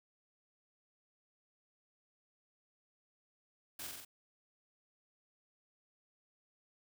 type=noise with echo; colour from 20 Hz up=white; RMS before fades=-45 dBFS; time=3.79-3.87 s; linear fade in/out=5 ms; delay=45 ms; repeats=4; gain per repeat=-2 dB; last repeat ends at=4.05 s; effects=none